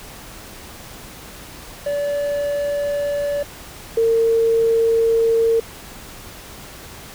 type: tone pair in turn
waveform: triangle / sine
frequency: 576 / 455.8 Hz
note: D5 / A#4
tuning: -34 / -39 cents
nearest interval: major third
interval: 405 cents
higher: first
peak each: -17 / -13 dBFS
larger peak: second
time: 1.86-3.43 / 3.97-5.6 s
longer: second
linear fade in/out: 5 ms
effects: pink hiss -38 dBFS RMS until 7.14 s

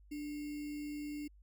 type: tone with sample-and-hold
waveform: sine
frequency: 294.8 Hz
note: D4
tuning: 7 cents sharp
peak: -39 dBFS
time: 0.11-1.28 s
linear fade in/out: 10 ms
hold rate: 2450 Hz
effects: added 50 Hz sine -58 dBFS peak until 1.42 s

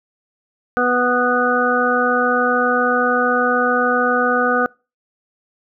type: harmonic tone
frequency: 246.9 Hz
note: B3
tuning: in tune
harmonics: 1 / 2 / 3 / 5 / 6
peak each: -22 / -19 / -22 / -20 / -19 dBFS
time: 0.77-4.66 s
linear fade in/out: 0 ms
effects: noise-tail reverb RT60 0.3 s tail -25 dB re dry

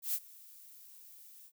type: noise with ADSR envelope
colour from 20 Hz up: violet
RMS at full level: -32 dBFS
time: 0.02-1.52 s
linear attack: 120 ms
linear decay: 50 ms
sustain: -23 dB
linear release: 67 ms
effects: none

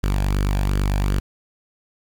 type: tone with flanger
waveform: sawtooth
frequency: 48.96 Hz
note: G1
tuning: 1 cent flat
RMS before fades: -20 dBFS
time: 0.03-1.2 s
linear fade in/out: 10 ms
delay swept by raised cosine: 0.63 to 1.24 ms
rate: 2.7 Hz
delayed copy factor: +0.5
effects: 8-bit

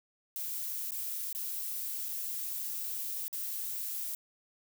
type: noise with dropouts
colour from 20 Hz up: violet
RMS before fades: -37 dBFS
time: 0.36-4.15 s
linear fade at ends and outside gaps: 1 ms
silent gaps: 0.908-0.919 / 1.328-1.349 / 2.086-2.09 / 3.281-3.328 s
effects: none

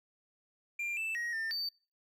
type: tone with pitch steps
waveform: triangle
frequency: 2385 / 2645 / 1888 / 1800 / 4586 Hz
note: D7 / E7 / A#6 / A6 / D8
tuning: +26 / +5 / +22 / +39 / -42 cents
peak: -32 dBFS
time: 0.79-1.69 s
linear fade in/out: 5 ms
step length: 180 ms
effects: noise-tail reverb RT60 0.4 s tail -24 dB re dry

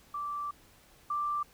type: tone pair in turn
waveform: sine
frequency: 1168 / 1177.5 Hz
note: D6 / D6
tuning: -10 / +4 cents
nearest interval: unison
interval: 14 cents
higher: second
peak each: -33 / -29 dBFS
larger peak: second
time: 0.14-0.51 / 1.1-1.43 s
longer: first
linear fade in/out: 5 ms
effects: pink hiss -60 dBFS RMS until 1.53 s

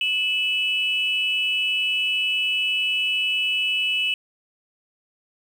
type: tone pair together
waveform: sine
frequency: 2609 / 2960 Hz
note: E7 / F#7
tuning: -18 / 0 cents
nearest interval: major second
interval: 218 cents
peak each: -22 dBFS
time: 0.01-4.14 s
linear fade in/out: 2 ms
effects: tanh soft clip ceiling -13 dBFS + 8-bit

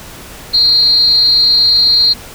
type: tone with amplitude modulation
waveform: sine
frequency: 4200 Hz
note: C8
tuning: 6 cents sharp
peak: -3 dBFS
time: 0.53-2.14 s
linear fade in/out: 20 ms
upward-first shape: sine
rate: 272 Hz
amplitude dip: 70%
effects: pink hiss -32 dBFS RMS until 2.34 s

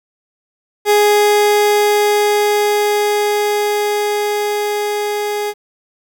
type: tone with level ramp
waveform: 30% pulse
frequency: 415.3 Hz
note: G#4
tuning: in tune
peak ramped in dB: -6 to -15 dBFS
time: 0.85-5.54 s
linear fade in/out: 50 ms
effects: 8-bit

